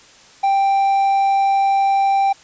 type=tone; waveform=triangle; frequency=786 Hz; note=G5; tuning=4 cents sharp; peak=-11 dBFS; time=0.43-2.33 s; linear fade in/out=10 ms; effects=white hiss -46 dBFS RMS until 2.43 s + resampled to 16000 Hz